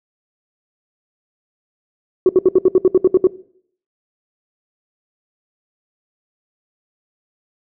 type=tone bursts; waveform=sine; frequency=370 Hz; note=F#4; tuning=in tune; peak=-5 dBFS; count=11; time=2.26-3.271 s; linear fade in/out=2 ms; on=31 ms; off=67 ms; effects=noise-tail reverb RT60 0.6 s tail -19 dB re dry + tanh soft clip ceiling -3 dBFS